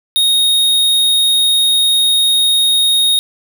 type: tone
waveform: square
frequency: 3729 Hz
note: A#7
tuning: in tune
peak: -10 dBFS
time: 0.16-3.19 s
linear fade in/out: 0 ms
effects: none